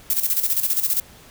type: noise with tremolo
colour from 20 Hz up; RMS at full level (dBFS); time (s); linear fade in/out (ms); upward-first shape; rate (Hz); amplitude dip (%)
violet; -19; 0.1-1; 2; square; 15; 65
effects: pink hiss -47 dBFS RMS until 1.3 s